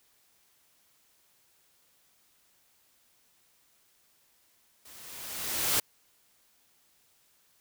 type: noise with level ramp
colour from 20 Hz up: white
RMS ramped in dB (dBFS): -52 to -25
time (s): 4.85-5.8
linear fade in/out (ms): 5
effects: white hiss -67 dBFS RMS until 7.6 s

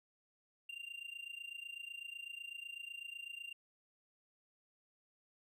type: tone with amplitude modulation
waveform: triangle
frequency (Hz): 2783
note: F7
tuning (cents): -7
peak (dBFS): -40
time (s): 0.69-3.53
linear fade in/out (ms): 5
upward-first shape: sine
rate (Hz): 28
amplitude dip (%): 85
effects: none

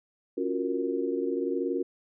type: chord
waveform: sine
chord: Gb major seventh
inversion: second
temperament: equal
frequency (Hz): 277.2 / 349.2 / 370 / 466.2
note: Db4 / F4 / Gb4 / Bb4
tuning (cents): 0 / 0 / 0 / 0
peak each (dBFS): -32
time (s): 0.37-1.83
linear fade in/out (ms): 10
effects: none

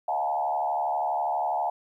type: tone with frequency modulation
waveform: sine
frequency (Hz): 784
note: G5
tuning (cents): 0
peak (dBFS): -24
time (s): 0.08-1.7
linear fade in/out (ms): 5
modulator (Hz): 72.3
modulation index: 1.8
effects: 11-bit

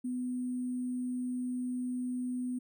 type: tone with sample-and-hold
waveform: sine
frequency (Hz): 250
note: B3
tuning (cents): +21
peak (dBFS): -32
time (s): 0.04-2.59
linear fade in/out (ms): 10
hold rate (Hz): 8820
effects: none

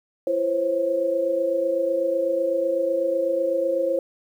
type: tone cluster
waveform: sine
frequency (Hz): 337.9 / 509 / 537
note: E4 / C5 / C5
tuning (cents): +43 / -48 / +45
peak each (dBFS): -28 / -28 / -21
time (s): 0.27-3.99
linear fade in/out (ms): 2
effects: 9-bit

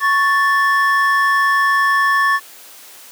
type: tone pair together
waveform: triangle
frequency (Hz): 1108.7 / 1760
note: C#6 / A6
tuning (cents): 0 / 0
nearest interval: minor sixth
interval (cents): 800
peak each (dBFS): -13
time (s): 0-2.4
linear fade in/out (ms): 50
effects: white hiss -40 dBFS RMS until 3.11 s + high-pass 300 Hz 12 dB/octave

